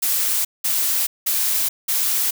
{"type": "noise bursts", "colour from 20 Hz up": "blue", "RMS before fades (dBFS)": -20, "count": 4, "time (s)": [0.02, 2.31], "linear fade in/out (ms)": 10, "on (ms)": 430, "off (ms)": 190, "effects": []}